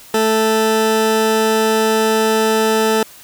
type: tone pair together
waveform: 20% pulse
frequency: 220 / 440 Hz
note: A3 / A4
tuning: 0 / 0 cents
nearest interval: octave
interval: 1200 cents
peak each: -12 dBFS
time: 0.14-3.03 s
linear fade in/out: 2 ms
effects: white hiss -41 dBFS RMS until 3.23 s